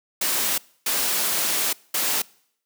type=noise bursts at uneven times; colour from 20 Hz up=white; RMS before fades=-23 dBFS; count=3; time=0.21-0.58 / 0.86-1.73 / 1.94-2.22 s; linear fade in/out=5 ms; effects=noise-tail reverb RT60 0.7 s tail -25 dB re dry + high-pass 200 Hz 12 dB/octave